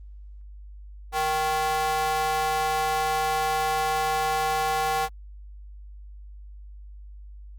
square tone with high-pass filter, 155.56 Hz, D#3, in tune, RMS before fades -25 dBFS, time 1.12-5.09 s, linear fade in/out 50 ms, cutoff 740 Hz, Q 2.5, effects added 50 Hz sine -40 dBFS peak until 7.58 s + Opus 24 kbps

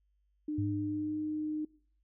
sine tone with pitch glide, 301.8 to 306.2 Hz, D4 to D#4, +47 to -28 cents, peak -32 dBFS, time 0.48-1.65 s, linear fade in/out 5 ms, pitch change +25 cents, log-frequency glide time 0.83-1.18 s
sine tone with exponential decay, 103.1 Hz, G#2, 12 cents flat, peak -30 dBFS, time 0.58-1.64 s, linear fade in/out 5 ms, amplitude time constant 230 ms
effects noise-tail reverb RT60 0.5 s tail -22 dB re dry + added 50 Hz sine -70 dBFS peak until 2.03 s

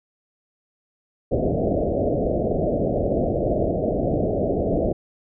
white low-pass noise, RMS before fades -22 dBFS, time 1.31-4.93 s, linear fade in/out 10 ms, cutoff 690 Hz, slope 96 dB/octave, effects none

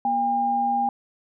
sine tone pair together, 239.3 / 805 Hz, A#3 / G5, +46 / +46 cents, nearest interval octave + major sixth, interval 2100 cents, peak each -30 / -20 dBFS, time 0.05-0.89 s, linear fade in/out 2 ms, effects none

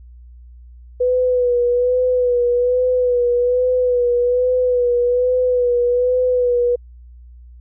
sine tone with vibrato, 494 Hz, B4, in tune, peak -13 dBFS, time 1-6.76 s, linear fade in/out 10 ms, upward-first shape sine, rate 1.2 Hz, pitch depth 37 cents each way, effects added 60 Hz sine -38 dBFS peak until 7.6 s

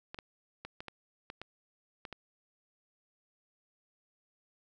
clicks, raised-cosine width 0.3 ms, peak -26 dBFS, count 9, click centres 0.145 / 0.188 / 0.65 / 0.805 / 0.883 / 1.301 / 1.416 / 2.052 / 2.127 s, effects none

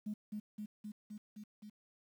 sine tone with echo, 210.7 Hz, G#3, 25 cents sharp, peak -36 dBFS, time 0.06-0.14 s, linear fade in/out 10 ms, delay 260 ms, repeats 6, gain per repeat -2 dB, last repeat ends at 1.7 s, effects tanh soft clip ceiling -33 dBFS + 11-bit

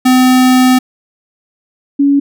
square / sine tone pair in turn, 255.2 / 281.4 Hz, C4 / C#4, -43 / +26 cents, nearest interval major second, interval 169 cents, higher second, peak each -6 dBFS, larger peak neither, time 0.05-0.79 / 1.99-2.2 s, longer first, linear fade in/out 10 ms, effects none

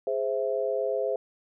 sine chord, Ab augmented, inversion none, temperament equal, 415.3 / 523.3 / 659.3 Hz, Ab4 / C5 / E5, 0 / 0 / 0 cents, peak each -30 / -28 / -31 dBFS, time 0.07-1.16 s, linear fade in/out 2 ms, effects none

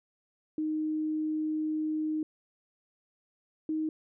sine tone pair in turn, 310 / 312.9 Hz, D#4 / D#4, -6 / +10 cents, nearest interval unison, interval 16 cents, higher second, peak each -28 dBFS, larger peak neither, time 0.58-2.23 / 3.69-3.89 s, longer first, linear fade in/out 2 ms, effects none

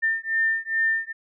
sine beating tone pair, 1800 / 1802.4 Hz, A6 / A6, +39 / +41 cents, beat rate 2.4 Hz, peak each -24 dBFS, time 0.02-1.13 s, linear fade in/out 20 ms, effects none

